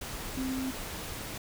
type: tone in noise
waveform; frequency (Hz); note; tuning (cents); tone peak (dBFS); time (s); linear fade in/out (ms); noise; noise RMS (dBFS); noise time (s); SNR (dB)
sine; 261.6; C4; 0; -31; 0.37-0.71; 5; pink; -39; 0.01-1.38; +5
effects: none